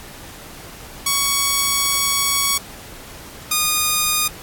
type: tone pair in turn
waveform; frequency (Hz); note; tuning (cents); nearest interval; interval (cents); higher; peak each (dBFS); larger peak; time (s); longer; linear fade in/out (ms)
5% pulse; 1118 / 1228.4; C#6 / D#6; +14 / -23; major second; 163; second; -4; neither; 1.06-2.58 / 3.51-4.28; first; 5
effects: pink hiss -38 dBFS RMS until 4.42 s + AAC 64 kbps